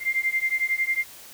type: beating tone pair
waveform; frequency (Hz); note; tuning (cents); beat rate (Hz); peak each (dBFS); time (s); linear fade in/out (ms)
sine; 2093 / 2104; C7 / C7; 0 / +9; 11; -25; 0-1.05; 50
effects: white hiss -45 dBFS RMS until 1.33 s